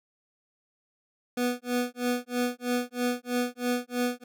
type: tone with tremolo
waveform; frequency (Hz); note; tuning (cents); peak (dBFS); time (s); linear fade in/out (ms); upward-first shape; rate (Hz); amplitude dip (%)
25% pulse; 245.7; B3; -9; -20; 1.37-4.24; 5; sine; 3.1; 100
effects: none